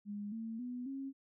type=tone with pitch steps; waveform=sine; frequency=205.4 / 225.3 / 247.1 / 271 Hz; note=G#3 / A3 / B3 / C#4; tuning=-19 / +41 / +1 / -39 cents; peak=-39 dBFS; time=0.05-1.13 s; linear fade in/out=50 ms; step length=270 ms; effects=none